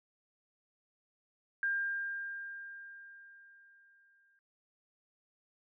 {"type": "tone with exponential decay", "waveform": "sine", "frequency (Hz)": 1600, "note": "G6", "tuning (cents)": 35, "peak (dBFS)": -29, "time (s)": [1.63, 4.39], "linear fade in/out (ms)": 1, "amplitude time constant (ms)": 600, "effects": ["noise-tail reverb RT60 0.2 s tail -26 dB re dry"]}